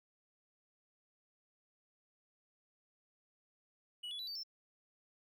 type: tone with pitch steps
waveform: triangle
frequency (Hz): 2932 / 3407 / 3959 / 4601 / 5346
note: F#7 / G#7 / B7 / D8 / E8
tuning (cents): -16 / +44 / +3 / -36 / +23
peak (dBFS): -40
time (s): 4.03-4.435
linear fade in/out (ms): 10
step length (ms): 81
effects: none